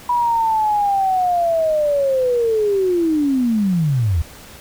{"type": "linear sweep", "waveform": "sine", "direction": "down", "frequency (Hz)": [979, 73.42], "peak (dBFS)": -14, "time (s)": [0.09, 4.22], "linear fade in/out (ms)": 5, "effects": ["pink hiss -40 dBFS RMS until 4.6 s"]}